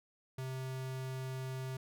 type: tone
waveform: square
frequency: 130.81 Hz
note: C3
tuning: in tune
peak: -39 dBFS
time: 0.38-1.77 s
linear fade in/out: 5 ms
effects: none